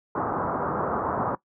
white low-pass noise, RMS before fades -27 dBFS, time 0.15-1.35 s, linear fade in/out 2 ms, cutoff 1300 Hz, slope 48 dB/octave, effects noise-tail reverb RT60 0.1 s tail -18 dB re dry + high-pass 100 Hz 12 dB/octave

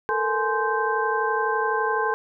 sine tone cluster, 442.1 / 474 / 842 / 1043 / 1560 Hz, A4 / A#4 / G#5 / C6 / G6, +8 / +29 / +24 / -6 / -9 cents, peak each -26 / -33 / -27 / -26 / -27 dBFS, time 0.09-2.14 s, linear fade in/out 0 ms, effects none

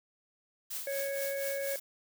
blue noise with tremolo, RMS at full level -37 dBFS, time 0.7-1.8 s, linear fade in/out 10 ms, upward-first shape triangle, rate 4.2 Hz, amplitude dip 70%
harmonic tone, 553 Hz, C#5, 4 cents flat, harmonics 1 / 3 / 4, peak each -33 / -43 / -45 dBFS, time 0.87-1.76 s, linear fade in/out 2 ms
effects none

